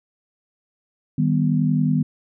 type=chord; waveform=sine; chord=Eb augmented; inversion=none; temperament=equal with one note detuned; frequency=155.56 / 196.56 / 246.9 Hz; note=Eb3 / G3 / B3; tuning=0 / +5 / 0 cents; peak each=-19 / -23 / -21 dBFS; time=1.18-2.03 s; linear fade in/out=5 ms; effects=none